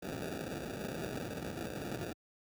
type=noise with sample-and-hold; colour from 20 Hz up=white; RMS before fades=-40 dBFS; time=0.02-2.13 s; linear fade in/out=10 ms; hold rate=1050 Hz; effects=high-pass 80 Hz 12 dB/octave